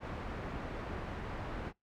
pink low-pass noise, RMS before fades -41 dBFS, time 0-1.73 s, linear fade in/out 50 ms, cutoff 1700 Hz, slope 12 dB/octave, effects noise-tail reverb RT60 0.2 s tail -26 dB re dry

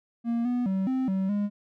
triangle tone with pitch steps, 233.7 / 245.3 / 191.1 / 260.4 / 191.1 / 205 Hz, A#3 / B3 / G3 / C4 / G3 / G#3, +5 / -12 / -44 / -8 / -44 / -22 cents, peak -22 dBFS, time 0.24-1.5 s, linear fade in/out 50 ms, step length 210 ms, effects none

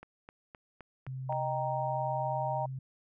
click train, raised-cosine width 0.5 ms, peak -32 dBFS, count 6, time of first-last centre 0.03-1.325 s, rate 3.86 Hz
sine tone with pitch glide, 130.81 to 132.02 Hz, C3 to C3, 0 to +16 cents, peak -36 dBFS, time 1.07-2.79 s, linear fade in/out 5 ms, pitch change +16 cents, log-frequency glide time 2.03-2.62 s
sine chord, Eb major, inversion none, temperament equal with one note detuned, 619 / 784 / 932.3 Hz, Eb5 / G5 / Bb5, -9 / 0 / 0 cents, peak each -35 dBFS, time 1.29-2.66 s, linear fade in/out 5 ms
effects none

